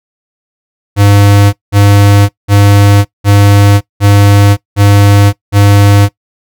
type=tone bursts; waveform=square; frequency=101.2 Hz; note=G#2; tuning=44 cents flat; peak=-3 dBFS; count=7; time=0.96-6.09 s; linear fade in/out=50 ms; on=570 ms; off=190 ms; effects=noise-tail reverb RT60 0.1 s tail -19 dB re dry